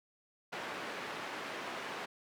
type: band-pass noise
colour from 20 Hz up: white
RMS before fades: -42 dBFS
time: 0.52-2.06 s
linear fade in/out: 10 ms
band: 220 to 1900 Hz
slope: 12 dB/octave
effects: none